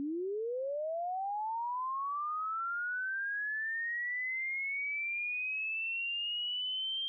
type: linear sweep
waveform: sine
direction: up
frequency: 273.7 to 3183 Hz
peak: -33 dBFS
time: 0-7.08 s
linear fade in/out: 0 ms
effects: none